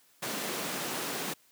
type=high-pass noise; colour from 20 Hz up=pink; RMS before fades=-35 dBFS; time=0.22-1.34 s; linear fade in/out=10 ms; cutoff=170 Hz; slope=24 dB/octave; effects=white hiss -64 dBFS RMS until 1.51 s + high-pass 100 Hz 12 dB/octave